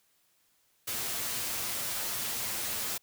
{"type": "noise with comb filter", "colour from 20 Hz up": "white", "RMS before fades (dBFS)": -34, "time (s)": [0.87, 2.98], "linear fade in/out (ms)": 10, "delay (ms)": 8.8, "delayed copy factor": 0.55, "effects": ["white hiss -70 dBFS RMS until 3.02 s"]}